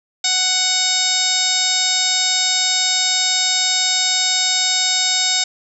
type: harmonic tone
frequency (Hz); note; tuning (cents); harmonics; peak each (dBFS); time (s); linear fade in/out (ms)
742; F#5; +5; 1 / 2 / 3 / 4 / 5 / 6 / 7 / 8 / 9 / 10; -29 / -30 / -25 / -30 / -20 / -26 / -21 / -27 / -29 / -22; 0.24-5.44; 5
effects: none